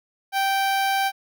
sawtooth tone with notch filter, 781 Hz, G5, 7 cents flat, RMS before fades -22 dBFS, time 0.32-1.12 s, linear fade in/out 50 ms, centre 7700 Hz, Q 1.6, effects none

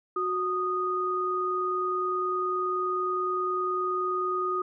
sine tone pair together, 367.6 / 1238 Hz, F#4 / D#6, -11 / -9 cents, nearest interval octave + major sixth, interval 2102 cents, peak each -30 / -27 dBFS, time 0.16-4.62 s, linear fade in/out 5 ms, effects none

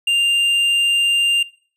triangle tone with tanh clipping, 2794 Hz, F7, in tune, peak -15 dBFS, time 0.07-1.43 s, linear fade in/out 5 ms, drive 10 dB, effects noise-tail reverb RT60 0.5 s tail -21 dB re dry

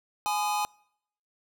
square tone cluster, 836 / 1010 / 1231 Hz, G#5 / B5 / D#6, +11 / +39 / -19 cents, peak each -28 / -35 / -35 dBFS, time 0.26-0.65 s, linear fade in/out 0 ms, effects noise-tail reverb RT60 0.7 s tail -26 dB re dry

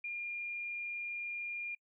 sine tone, 2409 Hz, D7, 43 cents sharp, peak -37 dBFS, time 0.04-1.75 s, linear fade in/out 5 ms, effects noise-tail reverb RT60 0.1 s tail -26 dB re dry

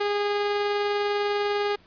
sawtooth tone with tremolo, 410.1 Hz, G#4, 22 cents flat, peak -18 dBFS, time 0-1.76 s, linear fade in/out 10 ms, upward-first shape triangle, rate 20 Hz, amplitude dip 25%, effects pink hiss -57 dBFS RMS until 1.86 s + resampled to 11025 Hz

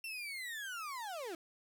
35% pulse linear sweep, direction down, 2728 to 311.1 Hz, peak -39 dBFS, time 0.04-1.35 s, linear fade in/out 2 ms, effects none

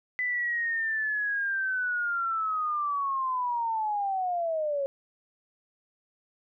sine linear sweep, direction down, 2005 to 543 Hz, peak -26 dBFS, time 0.19-4.86 s, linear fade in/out 0 ms, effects none

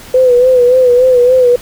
sine tone with vibrato, 501 Hz, B4, 25 cents sharp, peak -4 dBFS, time 0.14-1.56 s, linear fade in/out 5 ms, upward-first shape sine, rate 3.5 Hz, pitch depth 57 cents each way, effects pink hiss -33 dBFS RMS until 1.61 s

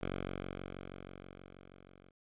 5% pulse tone with level ramp, 46.25 Hz, F#1, in tune, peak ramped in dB -24 to -48 dBFS, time 0.01-2.11 s, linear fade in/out 10 ms, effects resampled to 8000 Hz

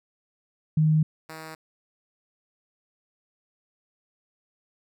sine / 5% pulse tone pair in turn, 155.56 / 158.92 Hz, D#3 / D#3, 0 / +37 cents, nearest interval unison, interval 37 cents, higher second, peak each -17 / -27 dBFS, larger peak first, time 0.77-1.03 / 1.29-1.55 s, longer neither, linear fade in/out 5 ms, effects none

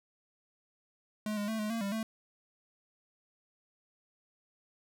square tone with pitch steps, 212.9 / 205.7 / 221.3 / 212.1 / 228.4 / 198.8 / 221.9 Hz, G#3 / G#3 / A3 / G#3 / A#3 / G3 / A3, +43 / -16 / +10 / +37 / -35 / +25 / +15 cents, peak -33 dBFS, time 1.26-2.03 s, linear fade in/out 2 ms, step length 110 ms, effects none

